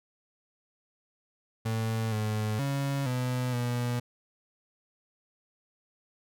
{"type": "tone with pitch steps", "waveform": "35% pulse", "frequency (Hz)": [112.1, 107.6, 139, 125.8, 121.5], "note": ["A2", "A2", "C#3", "B2", "B2"], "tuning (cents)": [33, -38, 5, 32, -28], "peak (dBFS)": -26, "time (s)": [1.65, 4], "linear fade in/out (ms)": 10, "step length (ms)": 470, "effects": []}